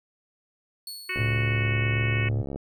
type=tone with exponential decay; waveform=sawtooth; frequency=4400 Hz; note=C#8; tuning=14 cents flat; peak=-31 dBFS; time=0.87-1.75 s; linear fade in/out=2 ms; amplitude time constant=190 ms
type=harmonic tone; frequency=369.5 Hz; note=F#4; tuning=2 cents flat; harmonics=1 / 3 / 4 / 5 / 6 / 7 / 8; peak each=-40 / -41 / -39 / -34 / -31 / -33 / -41 dBFS; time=1.09-2.29 s; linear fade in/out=5 ms
type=click train; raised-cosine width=2 ms; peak=-21 dBFS; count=98; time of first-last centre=1.16-2.56 s; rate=69.3 Hz
type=tone with vibrato; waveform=sine; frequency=110.8 Hz; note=A2; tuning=13 cents sharp; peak=-23 dBFS; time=1.18-2.43 s; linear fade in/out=20 ms; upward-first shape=triangle; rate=1.5 Hz; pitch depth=30 cents each way
effects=none